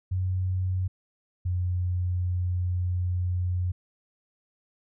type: tone pair in turn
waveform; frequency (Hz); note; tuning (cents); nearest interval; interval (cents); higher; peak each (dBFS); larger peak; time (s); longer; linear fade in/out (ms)
sine; 92.5 / 90.02; F#2 / F#2; 0 / -47; unison; 47; first; -24; neither; 0.11-0.88 / 1.45-3.72; second; 10
effects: none